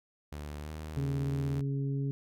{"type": "tone with pitch glide", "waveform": "sawtooth", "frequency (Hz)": [74, 77.46], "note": ["D2", "D#2"], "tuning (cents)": [14, -7], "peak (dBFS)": -35, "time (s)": [0.32, 1.61], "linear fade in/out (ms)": 5, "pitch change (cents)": 79, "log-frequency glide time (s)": [0.62, 0.7]}
{"type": "harmonic tone", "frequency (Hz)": 138.3, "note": "C#3", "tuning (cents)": -4, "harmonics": [1, 2, 3], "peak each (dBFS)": [-30, -38, -43], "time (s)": [0.97, 2.11], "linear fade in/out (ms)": 0}
{"effects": []}